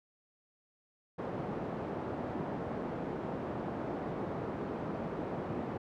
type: band-pass noise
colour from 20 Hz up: pink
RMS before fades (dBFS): -38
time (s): 1.18-5.78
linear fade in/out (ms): 10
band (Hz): 160 to 790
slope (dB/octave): 12
effects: none